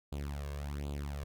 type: tone with flanger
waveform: sawtooth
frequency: 71.6 Hz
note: D2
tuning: 43 cents flat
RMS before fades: -39 dBFS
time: 0.12-1.24 s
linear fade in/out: 5 ms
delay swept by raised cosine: 0.26 to 1.86 ms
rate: 1.3 Hz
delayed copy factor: +0.8
effects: none